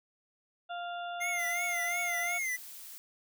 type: harmonic tone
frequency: 698.5 Hz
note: F5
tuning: in tune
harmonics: 1 / 2 / 4 / 5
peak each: -37 / -42 / -50 / -49 dBFS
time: 0.69-2.39 s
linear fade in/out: 20 ms
type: tone with vibrato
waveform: square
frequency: 2093 Hz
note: C7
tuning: in tune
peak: -32 dBFS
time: 1.2-2.57 s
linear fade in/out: 20 ms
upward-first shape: triangle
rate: 2.8 Hz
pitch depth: 110 cents each way
type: noise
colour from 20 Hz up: blue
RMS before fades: -47 dBFS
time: 1.39-2.98 s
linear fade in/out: 0 ms
effects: none